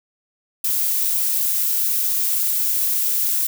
violet noise, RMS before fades -20 dBFS, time 0.64-3.47 s, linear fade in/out 5 ms, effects none

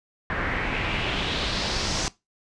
pink noise with low-pass filter sweep, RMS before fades -27 dBFS, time 0.3-2.08 s, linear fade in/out 0 ms, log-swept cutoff 1700 to 6200 Hz, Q 2.7, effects noise-tail reverb RT60 0.2 s tail -19 dB re dry + resampled to 22050 Hz

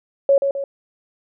sine tone with echo, 554.4 Hz, C#5, in tune, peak -10 dBFS, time 0.29-0.38 s, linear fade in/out 2 ms, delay 130 ms, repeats 2, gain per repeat -6 dB, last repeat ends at 0.64 s, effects none

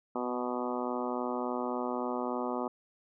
harmonic tone with a mistuned harmonic, 123.47 Hz, B2, in tune, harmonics 2 / 3 / 4 / 5 / 6 / 7 / 8 / 9 / 10, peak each -36 / -38 / -39 / -40 / -41 / -41 / -42 / -43 / -43 dBFS, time 0.15-2.68 s, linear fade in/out 5 ms, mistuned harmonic 2, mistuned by +20 cents, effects none

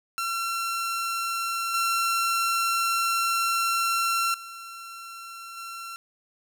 sawtooth tone with level steps, 1358 Hz, F6, 49 cents flat, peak -23 / -19 / -35 / -32 dBFS, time 0.18-5.96 s, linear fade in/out 0 ms, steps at 1.74 / 4.34 / 5.57 s, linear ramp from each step 2 ms, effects none

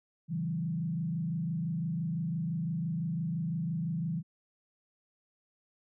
sine tone with frequency modulation, 164.81 Hz, E3, in tune, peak -30 dBFS, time 0.28-4.23 s, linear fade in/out 50 ms, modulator 25.9 Hz, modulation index 0.89, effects none

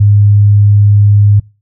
sine tone, 102.7 Hz, G#2, 19 cents flat, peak -3 dBFS, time 0-1.4 s, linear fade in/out 10 ms, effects noise-tail reverb RT60 0.3 s tail -23 dB re dry

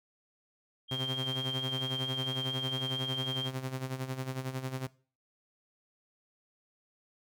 sine tone with vibrato, 3194 Hz, G7, 32 cents sharp, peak -33 dBFS, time 0.88-3.51 s, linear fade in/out 50 ms, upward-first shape sine, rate 4.3 Hz, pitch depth 11 cents each way
sawtooth tone with tremolo, 130.8 Hz, C3, in tune, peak -28 dBFS, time 0.91-4.87 s, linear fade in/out 5 ms, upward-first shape sine, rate 11 Hz, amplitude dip 70%
effects noise-tail reverb RT60 0.4 s tail -20 dB re dry

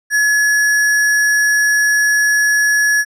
sine tone with sample-and-hold, 1700 Hz, G#6, 40 cents sharp, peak -10 dBFS, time 0.1-3.05 s, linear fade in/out 50 ms, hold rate 7350 Hz, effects low-pass 12000 Hz 12 dB/octave

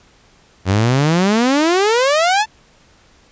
sawtooth exponential sweep, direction up, 90.4 to 896 Hz, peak -8 dBFS, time 0.65-2.46 s, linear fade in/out 50 ms, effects pink hiss -51 dBFS RMS until 3.31 s + resampled to 16000 Hz

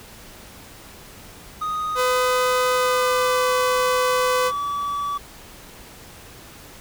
triangle tone with pitch glide, 1244.5 to 1147.8 Hz, D#6 to D6, 0 to -40 cents, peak -21 dBFS, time 1.61-5.18 s, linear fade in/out 10 ms, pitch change -140 cents, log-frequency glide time 2.74-3.54 s
sawtooth tone, 504 Hz, B4, 35 cents sharp, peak -15 dBFS, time 1.95-4.52 s, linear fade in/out 50 ms
effects pink hiss -43 dBFS RMS until 6.8 s

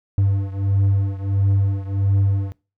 triangle beating tone pair, 98 / 99.5 Hz, G2 / G2, 0 / +26 cents, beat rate 1.5 Hz, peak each -16 / -19 dBFS, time 0.18-2.52 s, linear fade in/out 0 ms, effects noise-tail reverb RT60 0.3 s tail -22 dB re dry

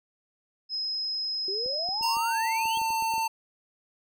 sine tone, 5110 Hz, D#8, 45 cents sharp, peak -28 dBFS, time 0.69-2.17 s, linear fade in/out 50 ms
sine exponential sweep, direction up, 370.8 to 3302 Hz, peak -33 dBFS, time 1.48-2.78 s, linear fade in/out 2 ms
clicks, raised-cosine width 2 ms, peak -33 dBFS, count 11, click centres 1.661 / 1.889 / 2.011 / 2.169 / 2.656 / 2.773 / 2.816 / 2.905 / 3.024 / 3.138 / 3.18 s
square tone with pitch glide, 920 to 898.5 Hz, A#5 to A5, -23 to +36 cents, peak -26 dBFS, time 2.02-3.28 s, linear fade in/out 10 ms, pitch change -41 cents, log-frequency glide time 2.29-2.37 s
effects none

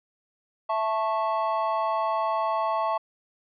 triangle chord, A major, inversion second, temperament just, 660 / 880 / 1100 Hz, E5 / A5 / C#6, +2 / 0 / -14 cents, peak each -26 dBFS, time 0.69-2.98 s, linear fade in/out 10 ms, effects resampled to 11025 Hz

